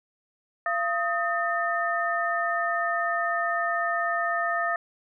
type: tone cluster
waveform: sine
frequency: 684 / 1257 / 1804 Hz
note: F5 / D#6 / A6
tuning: -36 / +17 / +43 cents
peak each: -28 dBFS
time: 0.66-4.76 s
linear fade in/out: 2 ms
effects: none